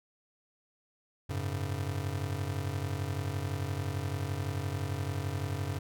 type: chord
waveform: square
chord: F# suspended second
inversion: none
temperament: just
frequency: 92.5 / 104.06 / 138.75 Hz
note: F#2 / G#2 / C#3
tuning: 0 / +4 / +2 cents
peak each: -36 / -38 / -38 dBFS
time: 1.29-5.79 s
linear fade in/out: 10 ms
effects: none